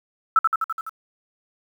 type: tone with echo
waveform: sine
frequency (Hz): 1318.5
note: E6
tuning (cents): 0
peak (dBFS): -11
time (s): 0.36-0.39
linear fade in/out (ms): 2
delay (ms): 84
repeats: 6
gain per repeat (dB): -3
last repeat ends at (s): 0.894
effects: 8-bit